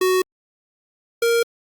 square tone pair in turn, 371.2 / 466.2 Hz, F#4 / A#4, +6 / 0 cents, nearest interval major third, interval 394 cents, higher second, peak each -16 dBFS, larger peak neither, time 0.01-0.22 / 1.22-1.43 s, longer neither, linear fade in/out 5 ms, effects Opus 48 kbps

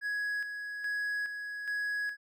triangle tone with tremolo, 1670 Hz, G#6, 9 cents sharp, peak -29 dBFS, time 0.01-2.17 s, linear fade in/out 50 ms, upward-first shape square, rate 1.2 Hz, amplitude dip 50%, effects none

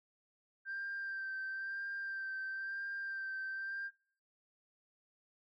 sine tone with vibrato, 1574 Hz, G6, 7 cents sharp, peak -37 dBFS, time 0.65-3.91 s, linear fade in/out 50 ms, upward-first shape sine, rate 1 Hz, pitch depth 22 cents each way, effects noise-tail reverb RT60 0.5 s tail -25 dB re dry + tanh soft clip ceiling -35 dBFS

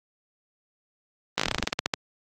slowing click train, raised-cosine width 0.2 ms, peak -5 dBFS, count 15, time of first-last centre 1.38-1.938 s, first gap 16 ms, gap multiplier 1.13, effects high-pass 100 Hz 12 dB/octave + Opus 24 kbps

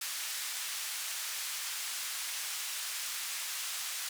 white band-pass noise, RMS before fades -38 dBFS, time 0.01-4.09 s, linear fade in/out 5 ms, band 1300 to 10000 Hz, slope 12 dB/octave, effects none

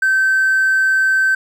triangle tone with hard clipping, 1546 Hz, G6, 24 cents flat, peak -12 dBFS, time 0.02-1.35 s, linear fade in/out 5 ms, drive 4 dB, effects none

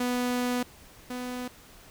sawtooth tone pair in turn, 246.9 / 248.9 Hz, B3 / B3, 0 / +14 cents, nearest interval unison, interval 14 cents, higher second, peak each -22 / -29 dBFS, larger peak first, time 0-0.63 / 1.1-1.48 s, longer first, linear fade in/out 5 ms, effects pink hiss -52 dBFS RMS until 1.9 s

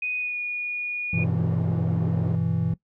sine tone with pitch glide, 2489 to 2449 Hz, D#7 to D#7, 0 to -28 cents, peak -25 dBFS, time 0.02-1.24 s, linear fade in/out 5 ms, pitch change -28 cents, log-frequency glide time 0.18-0.38 s
triangle chord, E minor, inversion first, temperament just, 98.89 / 123.61 / 164.81 Hz, G2 / B2 / E3, +16 / +2 / 0 cents, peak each -26 / -26 / -22 dBFS, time 1.13-2.74 s, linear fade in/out 5 ms
pink band-pass noise, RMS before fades -36 dBFS, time 1.17-2.36 s, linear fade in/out 10 ms, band 160 to 490 Hz, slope 12 dB/octave
effects noise-tail reverb RT60 0.1 s tail -19 dB re dry

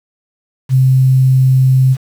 sine tone with quantisation, 130.81 Hz, C3, in tune, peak -6 dBFS, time 0.69-1.97 s, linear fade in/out 50 ms, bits 6, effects none

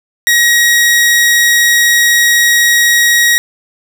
sawtooth tone, 1896 Hz, A#6, 29 cents sharp, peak -3 dBFS, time 0.27-3.38 s, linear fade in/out 0 ms, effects none

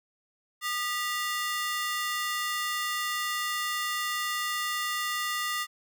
sawtooth ring-modulated tone, 1587 Hz, G6, 21 cents sharp, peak -22 dBFS, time 0.61-5.67 s, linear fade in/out 50 ms, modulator 367 Hz, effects none

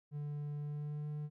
triangle tone with pitch glide, 146.83 to 149.31 Hz, D3 to D3, 0 to +29 cents, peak -36 dBFS, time 0.11-1.3 s, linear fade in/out 50 ms, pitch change +29 cents, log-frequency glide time 0.59-1.08 s, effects none

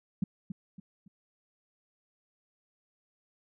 sine tone with echo, 188.8 Hz, F#3, 35 cents sharp, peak -24 dBFS, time 0.22-0.24 s, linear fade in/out 5 ms, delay 280 ms, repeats 3, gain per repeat -9 dB, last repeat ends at 1.08 s, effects none

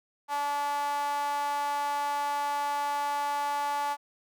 sawtooth tone with high-pass filter, 288.2 Hz, D4, 33 cents flat, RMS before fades -30 dBFS, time 0.28-3.97 s, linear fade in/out 50 ms, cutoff 910 Hz, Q 7, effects none

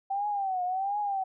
sine tone with vibrato, 774 Hz, G5, 22 cents flat, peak -27 dBFS, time 0.1-1.24 s, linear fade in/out 10 ms, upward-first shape triangle, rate 1.4 Hz, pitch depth 140 cents each way, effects none

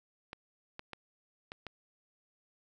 clicks, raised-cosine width 0.3 ms, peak -26 dBFS, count 5, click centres 0.331 / 0.794 / 0.933 / 1.519 / 1.667 s, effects none

